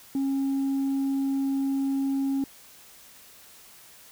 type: tone with tanh clipping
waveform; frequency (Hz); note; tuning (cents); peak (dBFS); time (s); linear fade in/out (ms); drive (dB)
sine; 272.6; C#4; -29; -24; 0.15-2.44; 2; 1
effects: white hiss -51 dBFS RMS until 4.11 s